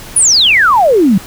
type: exponential sweep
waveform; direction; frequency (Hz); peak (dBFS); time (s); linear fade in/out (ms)
sine; down; 10548 to 176; -5; 0.16-1.18; 5
effects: pink hiss -31 dBFS RMS until 1.26 s